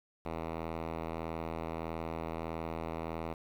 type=tone; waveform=5% pulse; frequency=81.6 Hz; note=E2; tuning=17 cents flat; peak=-25 dBFS; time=0.25-3.34 s; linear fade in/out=5 ms; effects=low-pass 2000 Hz 12 dB/octave + 9-bit